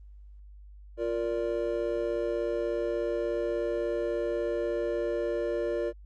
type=chord; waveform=triangle; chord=Bb major; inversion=second; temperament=just; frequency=349.6 / 466.2 / 582.7 Hz; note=F4 / Bb4 / D5; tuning=+2 / 0 / -14 cents; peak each=-30 dBFS; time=0.97-5.93 s; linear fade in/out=50 ms; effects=added 50 Hz sine -46 dBFS peak until 6.05 s + Opus 32 kbps